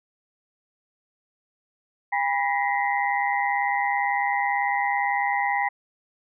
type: tone cluster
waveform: sine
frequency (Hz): 808 / 978 / 1909 / 2047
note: G#5 / B5 / A#6 / C7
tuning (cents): -48 / -17 / +41 / -38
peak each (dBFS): -24 / -29 / -28 / -29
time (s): 2.12-5.69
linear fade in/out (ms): 10
effects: none